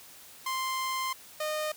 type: tone pair in turn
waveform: sawtooth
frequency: 1046.5 / 613.5 Hz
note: C6 / D#5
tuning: 0 / -25 cents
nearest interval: major sixth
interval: 925 cents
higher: first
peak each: -26 dBFS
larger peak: neither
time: 0.46-1.13 / 1.4-1.72 s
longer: first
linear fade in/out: 5 ms
effects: white hiss -51 dBFS RMS until 1.76 s + high-pass 60 Hz 12 dB/octave